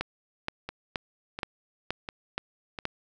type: two click trains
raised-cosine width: 0.3 ms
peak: -13 / -19 dBFS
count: 7 / 4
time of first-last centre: 0.01-2.854 / 0.69-2.788 s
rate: 2.11 / 1.43 Hz
effects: none